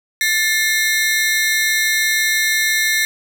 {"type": "ring-modulated tone", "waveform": "sawtooth", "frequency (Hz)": 1948, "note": "B6", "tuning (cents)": -24, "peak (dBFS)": -8, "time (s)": [0.21, 3.05], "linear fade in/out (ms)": 0, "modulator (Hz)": 187, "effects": []}